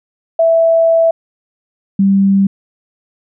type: tone pair in turn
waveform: sine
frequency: 659.3 / 196.01 Hz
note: E5 / G3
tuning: 0 / 0 cents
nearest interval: octave + major sixth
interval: 2100 cents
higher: first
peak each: -7 dBFS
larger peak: neither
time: 0.39-1.11 / 1.99-2.47 s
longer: first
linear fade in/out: 5 ms
effects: none